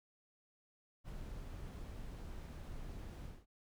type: noise with ADSR envelope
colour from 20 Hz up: brown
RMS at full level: -45 dBFS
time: 1.04-3.46 s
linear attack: 49 ms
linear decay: 3 ms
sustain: -2 dB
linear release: 210 ms
effects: none